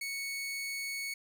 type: tone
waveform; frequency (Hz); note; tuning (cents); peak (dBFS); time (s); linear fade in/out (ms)
sawtooth; 2217; C#7; 0; -32; 0.01-1.14; 5
effects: none